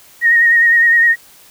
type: tone with vibrato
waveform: sine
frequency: 1866 Hz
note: A#6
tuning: 1 cent sharp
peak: -7 dBFS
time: 0.21-1.16 s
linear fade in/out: 50 ms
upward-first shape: sine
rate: 9.8 Hz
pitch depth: 34 cents each way
effects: white hiss -44 dBFS RMS until 1.5 s